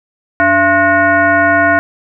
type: tone with frequency modulation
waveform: sine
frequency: 1068 Hz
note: C6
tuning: 35 cents sharp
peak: -7 dBFS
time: 0.4-1.79 s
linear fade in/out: 0 ms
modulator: 388 Hz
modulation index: 1.9
effects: none